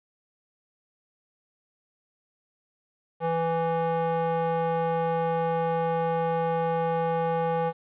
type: tone with band-pass filter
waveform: square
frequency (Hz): 165.6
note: E3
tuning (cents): +8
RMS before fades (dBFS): -26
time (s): 3.2-7.73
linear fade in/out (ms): 50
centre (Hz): 680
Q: 2.6
effects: resampled to 8000 Hz + 10-bit